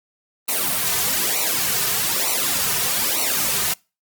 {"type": "noise with flanger", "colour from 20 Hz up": "white", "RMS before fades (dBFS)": -21, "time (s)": [0.48, 3.74], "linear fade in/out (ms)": 10, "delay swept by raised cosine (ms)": [0.59, 3.69], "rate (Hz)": 1.1, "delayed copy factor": -1, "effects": ["noise-tail reverb RT60 0.3 s tail -26 dB re dry", "Opus 32 kbps"]}